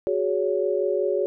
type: chord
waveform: sine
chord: F# suspended second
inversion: none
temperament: equal with one note detuned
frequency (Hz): 370 / 415.3 / 562.1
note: F#4 / G#4 / C#5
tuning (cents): 0 / 0 / +24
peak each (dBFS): -25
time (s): 0.07-1.26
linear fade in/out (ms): 0
effects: none